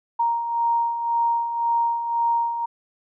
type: beating tone pair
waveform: sine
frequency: 932.3 / 934.2 Hz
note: A#5 / A#5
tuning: 0 / +3 cents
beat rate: 1.9 Hz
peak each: -28 / -20 dBFS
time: 0.19-2.66 s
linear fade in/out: 10 ms
effects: none